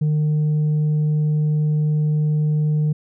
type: tone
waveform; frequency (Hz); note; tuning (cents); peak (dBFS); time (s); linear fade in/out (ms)
sine; 151.9; D#3; -41; -13; 0.01-2.93; 10
effects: tanh soft clip ceiling -15 dBFS